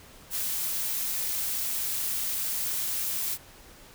blue noise, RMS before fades -30 dBFS, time 0.3-3.38 s, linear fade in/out 50 ms, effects pink hiss -51 dBFS RMS until 3.94 s

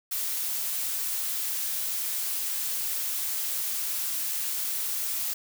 blue noise, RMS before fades -30 dBFS, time 0.11-5.34 s, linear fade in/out 10 ms, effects none

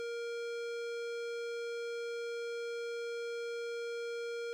sine tone with hard clipping, 469.3 Hz, A#4, 12 cents sharp, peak -39 dBFS, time 0-4.53 s, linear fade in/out 0 ms, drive 18 dB, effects none

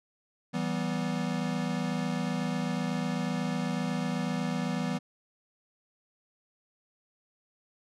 square chord, E minor, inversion none, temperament equal with one note detuned, 164.81 / 192.85 / 246.9 Hz, E3 / G3 / B3, 0 / -28 / 0 cents, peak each -34 dBFS, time 0.53-4.99 s, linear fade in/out 20 ms, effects low-pass 7000 Hz 12 dB/octave

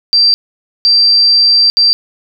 sine tone bursts at uneven times, 4699 Hz, D8, in tune, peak -5 dBFS, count 3, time 0.13-0.34 / 0.85-1.7 / 1.77-1.93 s, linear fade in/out 0 ms, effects none

